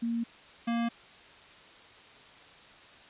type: tone pair in turn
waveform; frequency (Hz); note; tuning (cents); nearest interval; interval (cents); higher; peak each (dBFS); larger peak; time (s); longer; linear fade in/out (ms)
sine / square; 232.6 / 233.5; A#3 / A#3; -4 / +3; unison; 7; second; -28; neither; 0.02-0.24 / 0.67-0.89; neither; 10
effects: white hiss -53 dBFS RMS until 3.09 s + resampled to 8000 Hz